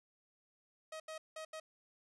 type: tone bursts at uneven times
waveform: sawtooth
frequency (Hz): 632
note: D#5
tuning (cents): +27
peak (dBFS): -40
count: 4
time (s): 0.92-1 / 1.08-1.18 / 1.36-1.45 / 1.53-1.6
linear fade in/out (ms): 5
effects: resampled to 24000 Hz